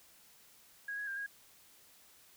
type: tone with pitch steps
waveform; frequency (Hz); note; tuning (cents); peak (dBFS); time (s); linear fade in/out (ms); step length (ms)
sine; 1646 / 1666 / 1593 / 1640; G#6 / G#6 / G6 / G#6; -16 / +5 / +27 / -22; -37; 0.88-1.264; 5; 96
effects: white hiss -62 dBFS RMS until 2.36 s